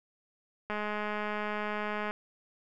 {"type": "click train", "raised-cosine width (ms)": 0.5, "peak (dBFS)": -20, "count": 297, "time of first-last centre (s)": [0.7, 2.11], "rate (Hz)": 210, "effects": []}